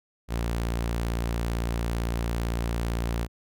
sawtooth tone, 57.8 Hz, A#1, 14 cents flat, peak -22 dBFS, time 0.28-3.28 s, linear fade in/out 50 ms, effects none

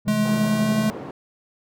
triangle chord, C augmented, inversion none, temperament just, 130.81 / 163.52 / 204.4 Hz, C3 / E3 / G#3, 0 / -14 / -27 cents, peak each -27 dBFS, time 0.05-0.91 s, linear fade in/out 20 ms
square tone with pitch glide, 212.9 to 216.4 Hz, G#3 to A3, +43 to -29 cents, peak -20 dBFS, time 0.08-0.9 s, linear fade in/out 0 ms, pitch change +28 cents, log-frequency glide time 0.18-0.77 s
white band-pass noise, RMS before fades -35 dBFS, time 0.25-1.11 s, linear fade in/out 2 ms, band 140 to 560 Hz, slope 12 dB/octave
effects none

